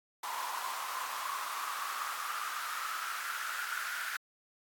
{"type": "noise with high-pass filter sweep", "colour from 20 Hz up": "pink", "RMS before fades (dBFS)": -38, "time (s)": [0.23, 4.17], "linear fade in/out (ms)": 5, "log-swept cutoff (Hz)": [970, 1500], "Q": 7.2, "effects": ["AAC 64 kbps"]}